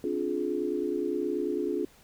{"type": "chord", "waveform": "sine", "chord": "D half-diminished seventh", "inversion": "third", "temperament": "just", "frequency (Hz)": [264.3, 293.7, 352.4, 422.9], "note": ["C4", "D4", "F4", "Ab4"], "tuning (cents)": [18, 0, 16, 31], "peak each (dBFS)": [-36, -33, -31, -32], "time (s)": [0.04, 1.85], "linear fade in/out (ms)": 2, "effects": ["pink hiss -58 dBFS RMS until 2.03 s"]}